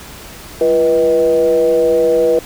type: tone with frequency modulation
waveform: sine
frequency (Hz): 487.5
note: B4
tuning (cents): -23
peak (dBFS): -9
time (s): 0.61-2.39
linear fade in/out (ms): 2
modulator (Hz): 146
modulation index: 0.71
effects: pink hiss -34 dBFS RMS until 2.45 s